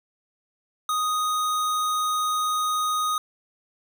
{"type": "tone", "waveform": "square", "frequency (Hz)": 1244.5, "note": "D#6", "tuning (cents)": 0, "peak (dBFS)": -23, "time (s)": [0.89, 3.18], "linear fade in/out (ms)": 2, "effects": []}